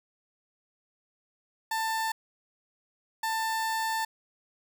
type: tone bursts at uneven times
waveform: 30% pulse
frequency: 890 Hz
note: A5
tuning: 20 cents sharp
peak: -25 dBFS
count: 2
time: 1.71-2.12 / 3.23-4.05 s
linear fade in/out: 5 ms
effects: none